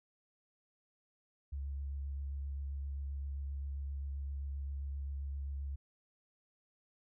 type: tone with vibrato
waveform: sine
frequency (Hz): 69.6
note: C#2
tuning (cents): +8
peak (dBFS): -37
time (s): 1.52-5.76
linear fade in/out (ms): 10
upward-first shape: triangle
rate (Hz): 7.6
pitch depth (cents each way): 22
effects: none